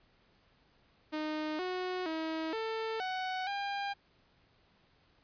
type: tone with pitch steps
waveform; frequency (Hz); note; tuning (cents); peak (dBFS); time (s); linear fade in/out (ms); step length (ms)
sawtooth; 307.7 / 366.4 / 320 / 445.4 / 746 / 802; D#4 / F#4 / D#4 / A4 / F#5 / G5; -19 / -17 / +49 / +21 / +14 / +39; -30; 1.12-3.94; 20; 470
effects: pink hiss -68 dBFS RMS until 5.23 s + resampled to 11025 Hz